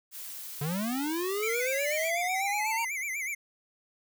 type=noise; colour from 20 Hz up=blue; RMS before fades=-41 dBFS; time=0.11-2.12 s; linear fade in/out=50 ms
type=linear sweep; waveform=square; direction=up; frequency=138.59 to 932.3 Hz; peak=-30 dBFS; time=0.61-2.85 s; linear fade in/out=5 ms
type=tone with vibrato; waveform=square; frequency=2186 Hz; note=C#7; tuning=25 cents flat; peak=-32 dBFS; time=1.42-3.35 s; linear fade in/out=10 ms; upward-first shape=sine; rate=8.1 Hz; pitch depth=140 cents each way
effects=none